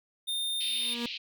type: tone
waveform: square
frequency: 3633 Hz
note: A#7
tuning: 45 cents flat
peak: -30 dBFS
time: 0.27-0.95 s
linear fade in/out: 20 ms
type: tone with exponential growth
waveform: 35% pulse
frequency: 237.5 Hz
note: A#3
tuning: 33 cents sharp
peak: -28 dBFS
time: 0.6-1.06 s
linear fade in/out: 2 ms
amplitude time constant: 100 ms
type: band-pass noise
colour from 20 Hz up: pink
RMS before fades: -38 dBFS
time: 0.6-1.18 s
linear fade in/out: 10 ms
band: 2500 to 4400 Hz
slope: 48 dB/octave
effects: none